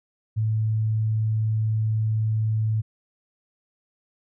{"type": "tone", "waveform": "sine", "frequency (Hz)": 109.5, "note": "A2", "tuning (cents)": -8, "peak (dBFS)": -20, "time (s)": [0.36, 2.82], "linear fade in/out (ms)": 20, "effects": []}